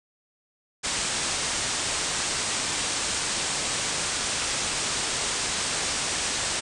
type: low-pass noise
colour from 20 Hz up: white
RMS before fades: -28 dBFS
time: 0.83-6.61 s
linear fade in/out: 20 ms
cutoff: 9100 Hz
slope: 96 dB/octave
effects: none

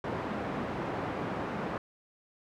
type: band-pass noise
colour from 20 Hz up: pink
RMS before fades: -35 dBFS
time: 0.04-1.78 s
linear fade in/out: 2 ms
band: 150 to 1300 Hz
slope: 12 dB/octave
effects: none

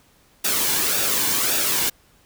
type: noise with flanger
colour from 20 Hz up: white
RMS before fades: -21 dBFS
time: 0.44-1.9 s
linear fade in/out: 10 ms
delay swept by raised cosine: 0.95 to 1.58 ms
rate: 1.8 Hz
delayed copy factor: -0.5
effects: pink hiss -57 dBFS RMS until 2.25 s

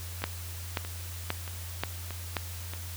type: two click trains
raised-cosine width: 0.3 ms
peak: -23 / -12 dBFS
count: 5 / 5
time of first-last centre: 0.22-2.736 / 0.24-2.368 s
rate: 1.59 / 1.88 Hz
effects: added 87 Hz sine -38 dBFS peak until 2.96 s + white hiss -44 dBFS RMS until 2.96 s

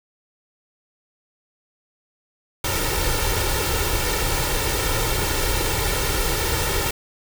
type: noise with comb filter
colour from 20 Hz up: pink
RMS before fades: -22 dBFS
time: 2.64-6.91 s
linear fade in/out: 5 ms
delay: 2.2 ms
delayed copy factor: +0.7
effects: none

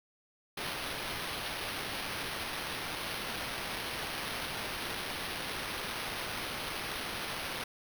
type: noise with sample-and-hold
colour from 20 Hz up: blue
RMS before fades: -38 dBFS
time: 0.57-7.64 s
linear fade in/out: 5 ms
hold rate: 7350 Hz
effects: none

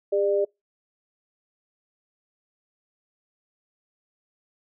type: tone pair together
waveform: sine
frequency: 403.2 / 597 Hz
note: G4 / D5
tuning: +49 / +28 cents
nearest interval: perfect fifth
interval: 679 cents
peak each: -22 / -23 dBFS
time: 0.12-0.45 s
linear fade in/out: 10 ms
effects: noise-tail reverb RT60 0.2 s tail -26 dB re dry

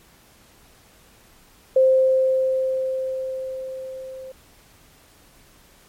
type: tone with level ramp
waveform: sine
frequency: 523.3 Hz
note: C5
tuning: in tune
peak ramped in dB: -11 to -34 dBFS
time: 1.76-4.32 s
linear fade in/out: 5 ms
effects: pink hiss -53 dBFS RMS until 5.88 s + MP3 64 kbps

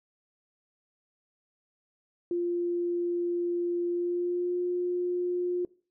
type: tone with pitch glide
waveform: sine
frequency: 348.2 to 355.9 Hz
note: F4 to F4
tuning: -5 to +33 cents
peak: -26 dBFS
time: 2.31-5.65 s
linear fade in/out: 2 ms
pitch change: +38 cents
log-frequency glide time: 3.89-4.58 s
effects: noise-tail reverb RT60 0.4 s tail -22 dB re dry

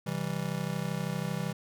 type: chord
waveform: square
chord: C major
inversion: none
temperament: just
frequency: 130.81 / 163.52 / 196.22 Hz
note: C3 / E3 / G3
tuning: 0 / -14 / +2 cents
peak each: -38 / -34 / -37 dBFS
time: 0.06-1.53 s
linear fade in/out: 10 ms
effects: none

